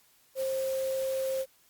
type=tone in noise; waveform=sine; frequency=530 Hz; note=C5; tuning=22 cents sharp; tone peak=-28 dBFS; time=0.35-1.46 s; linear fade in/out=50 ms; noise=white; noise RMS=-44 dBFS; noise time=0.35-1.46 s; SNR=+13 dB; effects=white hiss -64 dBFS RMS until 1.69 s + Opus 48 kbps